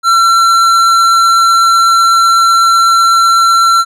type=tone with tanh clipping; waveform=sine; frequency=1354 Hz; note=E6; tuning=46 cents sharp; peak=-7 dBFS; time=0.03-3.85 s; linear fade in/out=50 ms; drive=14 dB; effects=none